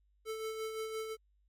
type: tone with tremolo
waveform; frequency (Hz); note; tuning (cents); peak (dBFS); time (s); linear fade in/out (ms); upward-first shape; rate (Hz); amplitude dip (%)
square; 440; A4; 0; -36; 0.25-1.17; 50; sine; 5.8; 45
effects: added 50 Hz sine -68 dBFS peak until 1.48 s + MP3 64 kbps